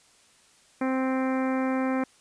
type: harmonic tone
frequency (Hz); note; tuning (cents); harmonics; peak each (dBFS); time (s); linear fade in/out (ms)
261.6; C4; 0; 1 / 2 / 3 / 4 / 5 / 6 / 7 / 8 / 9; -25 / -31 / -35 / -37 / -39 / -41 / -42 / -43 / -44; 0.81-2.04; 5
effects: white hiss -59 dBFS RMS until 2.2 s + resampled to 22050 Hz